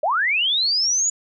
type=linear sweep; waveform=sine; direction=up; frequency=554.4 to 6940 Hz; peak=-17 dBFS; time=0.03-1.1 s; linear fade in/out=5 ms; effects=none